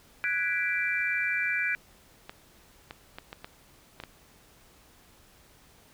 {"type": "chord", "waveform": "sine", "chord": "G# half-diminished seventh", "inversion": "third", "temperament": "equal", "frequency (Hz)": [1480, 1661.2, 1975.5, 2349], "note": ["F#6", "G#6", "B6", "D7"], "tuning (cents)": [0, 0, 0, 0], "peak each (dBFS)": [-32, -32, -34, -29], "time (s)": [0.24, 1.75], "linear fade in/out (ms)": 0}
{"type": "clicks", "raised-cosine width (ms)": 0.3, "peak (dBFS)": -23, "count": 7, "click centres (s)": [2.295, 2.909, 3.185, 3.329, 3.445, 4.001, 4.037]}
{"effects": ["pink hiss -58 dBFS RMS until 5.93 s"]}